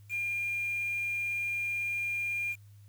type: tone with quantisation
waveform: sine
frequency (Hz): 2406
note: D7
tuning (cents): +41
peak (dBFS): -30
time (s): 0.09-2.56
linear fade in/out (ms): 50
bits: 8
effects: added 102 Hz sine -51 dBFS peak until 2.88 s + white hiss -69 dBFS RMS until 2.88 s